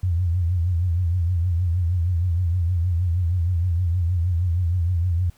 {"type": "tone with vibrato", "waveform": "sine", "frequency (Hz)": 87.4, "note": "F2", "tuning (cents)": 2, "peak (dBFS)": -18, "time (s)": [0.03, 5.3], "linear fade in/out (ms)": 5, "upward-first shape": "triangle", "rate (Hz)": 6.4, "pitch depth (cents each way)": 120, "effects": ["pink hiss -58 dBFS RMS until 5.37 s"]}